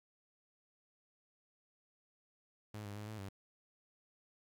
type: tone with pitch steps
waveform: sawtooth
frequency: 106 / 101.6 / 105.1 / 108.5 / 98 Hz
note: G#2 / G#2 / G#2 / A2 / G2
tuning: +36 / -38 / +21 / -24 / 0 cents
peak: -40 dBFS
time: 2.74-3.29 s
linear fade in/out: 5 ms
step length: 110 ms
effects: 12-bit